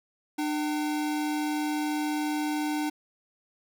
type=tone pair together; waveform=square; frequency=300 / 769.2 Hz; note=D4 / G5; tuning=+37 / -33 cents; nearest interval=octave + major third; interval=1630 cents; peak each=-28 / -37 dBFS; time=0.38-2.9 s; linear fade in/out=10 ms; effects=none